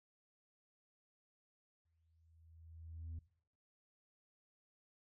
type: tone with exponential growth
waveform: sine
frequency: 81.7 Hz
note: E2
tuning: 15 cents flat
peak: -40 dBFS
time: 1.85-3.19 s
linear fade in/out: 5 ms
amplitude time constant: 290 ms
effects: noise-tail reverb RT60 0.6 s tail -20 dB re dry + tanh soft clip ceiling -42 dBFS